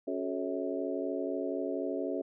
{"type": "harmonic tone with a mistuned harmonic", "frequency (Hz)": 92.5, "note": "F#2", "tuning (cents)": 0, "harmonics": [3, 4, 5, 6, 7], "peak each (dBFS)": [-36, -37, -38, -39, -39], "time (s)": [0.07, 2.22], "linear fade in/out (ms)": 10, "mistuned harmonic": 5, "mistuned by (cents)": -110, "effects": []}